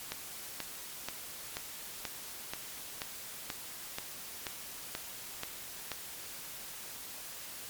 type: click train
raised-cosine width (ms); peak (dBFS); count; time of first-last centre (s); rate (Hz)
0.2; -18; 13; 0.12-5.917; 2.07
effects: white hiss -45 dBFS RMS until 7.69 s + MP3 96 kbps